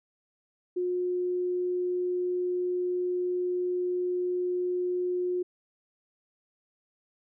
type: tone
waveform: sine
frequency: 359.7 Hz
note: F#4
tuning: 49 cents flat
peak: -26 dBFS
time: 0.76-5.43 s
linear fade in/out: 10 ms
effects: none